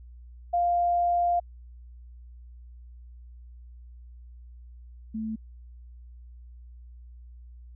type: tone pair in turn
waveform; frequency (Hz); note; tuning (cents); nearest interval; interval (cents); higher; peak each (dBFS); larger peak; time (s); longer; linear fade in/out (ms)
sine; 698.5 / 220; F5 / A3; 0 / 0; octave + minor sixth; 2000; first; -21 / -29; first; 0.53-1.4 / 5.14-5.36; first; 10
effects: added 60 Hz sine -44 dBFS peak until 7.75 s